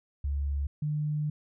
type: tone pair in turn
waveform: sine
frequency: 70.8 / 150.02 Hz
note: C#2 / D3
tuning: +37 / +37 cents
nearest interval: octave + minor second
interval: 1300 cents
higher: second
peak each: -27 dBFS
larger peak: neither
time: 0.24-0.67 / 0.82-1.3 s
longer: second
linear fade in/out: 5 ms
effects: none